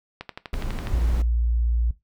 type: click train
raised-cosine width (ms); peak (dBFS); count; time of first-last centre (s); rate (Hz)
0.3; -17; 9; 0.21-0.871; 12.1
type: noise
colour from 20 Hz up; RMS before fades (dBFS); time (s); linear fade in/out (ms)
brown; -29; 0.53-1.22; 2
type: tone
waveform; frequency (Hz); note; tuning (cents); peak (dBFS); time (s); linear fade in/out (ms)
sine; 58.27; A#1; 0; -19; 0.93-1.91; 5
effects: noise-tail reverb RT60 0.2 s tail -17 dB re dry